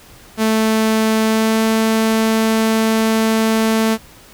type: tone with pitch glide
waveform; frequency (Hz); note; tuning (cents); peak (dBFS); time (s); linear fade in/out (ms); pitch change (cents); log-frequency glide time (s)
sawtooth; 220 to 221.9; A3 to A3; 0 to +15; -9; 0.37-3.98; 50; +15; 1.23-1.61
effects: pink hiss -43 dBFS RMS until 4.33 s